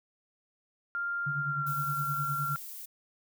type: tone with pitch glide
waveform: sine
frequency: 1396.9 to 1372.9 Hz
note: F6 to F6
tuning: 0 to -30 cents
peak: -30 dBFS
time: 0.95-2.56 s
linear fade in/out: 0 ms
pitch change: -30 cents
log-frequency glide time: 1.4-1.67 s
type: tone with tremolo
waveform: sine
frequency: 144.1 Hz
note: D3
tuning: 33 cents flat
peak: -31 dBFS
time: 1.26-2.56 s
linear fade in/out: 10 ms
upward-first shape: sine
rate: 9.7 Hz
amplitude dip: 80%
type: noise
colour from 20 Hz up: violet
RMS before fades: -43 dBFS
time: 1.66-2.86 s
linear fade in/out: 10 ms
effects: none